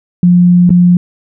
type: tone with dropouts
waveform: sine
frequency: 177 Hz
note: F3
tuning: 23 cents sharp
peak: -3 dBFS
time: 0.23-0.97 s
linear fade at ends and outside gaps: 2 ms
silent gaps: 0.694-0.704 s
effects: none